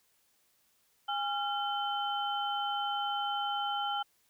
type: tone cluster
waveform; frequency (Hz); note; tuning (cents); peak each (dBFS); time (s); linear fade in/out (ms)
sine; 816 / 1376 / 3070; G#5 / F6 / G7; -31 / -26 / -37; -33 / -36 / -37; 1.08-4.03; 10
effects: white hiss -71 dBFS RMS until 4.29 s